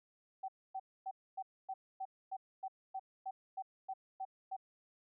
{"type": "tone bursts", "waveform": "sine", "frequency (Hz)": 766, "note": "G5", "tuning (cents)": -40, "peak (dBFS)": -38, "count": 14, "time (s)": [0.43, 4.566], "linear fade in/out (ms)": 10, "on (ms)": 54, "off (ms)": 260, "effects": []}